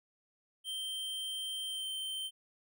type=tone with pitch glide; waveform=square; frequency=3136 to 3113 Hz; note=G7 to G7; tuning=0 to -13 cents; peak=-37 dBFS; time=0.64-2.31 s; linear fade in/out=50 ms; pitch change=-13 cents; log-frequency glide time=1.67-1.86 s; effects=none